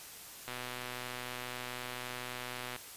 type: click train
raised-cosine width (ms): 0.3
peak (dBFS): -24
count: 284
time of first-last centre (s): 0.48-2.762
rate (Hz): 124
effects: white hiss -49 dBFS RMS until 2.96 s + resampled to 32000 Hz